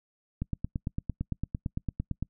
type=click train; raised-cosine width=5 ms; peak=-18 dBFS; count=17; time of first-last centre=0.42-2.226 s; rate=8.86 Hz; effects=noise-tail reverb RT60 0.1 s tail -26 dB re dry